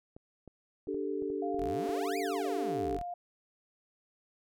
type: clicks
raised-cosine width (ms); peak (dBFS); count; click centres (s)
2; -35; 10; 0.165 / 0.477 / 0.872 / 0.945 / 1.223 / 1.302 / 1.545 / 1.629 / 1.661 / 1.893
type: chord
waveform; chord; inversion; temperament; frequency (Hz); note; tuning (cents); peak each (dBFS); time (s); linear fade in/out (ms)
sine; D suspended fourth; none; just; 293.7 / 391.6 / 440.5; D4 / G4 / A4; 0 / -2 / +2; -37 / -35 / -37; 0.87-2.98; 20
type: tone with pitch glide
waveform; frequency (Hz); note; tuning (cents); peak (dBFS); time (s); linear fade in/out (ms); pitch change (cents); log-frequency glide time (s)
sine; 698.5 to 703.8; F5 to F5; 0 to +13; -36; 1.42-3.14; 5; +13; 1.65-2.94
type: exponential two-way sweep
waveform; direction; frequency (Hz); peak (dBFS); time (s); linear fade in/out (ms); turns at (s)
sawtooth; up then down; 34.28 to 2510 to 34.28; -36; 1.58-3.03; 20; 2.18
effects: none